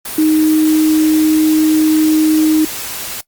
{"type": "tone in noise", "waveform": "sine", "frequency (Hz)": 311.7, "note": "D#4", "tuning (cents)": 3, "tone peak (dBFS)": -8, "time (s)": [0.18, 2.65], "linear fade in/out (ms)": 5, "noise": "white", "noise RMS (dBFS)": -24, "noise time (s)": [0.05, 3.21], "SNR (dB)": 13, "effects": ["noise-tail reverb RT60 0.1 s tail -20 dB re dry", "Opus 32 kbps"]}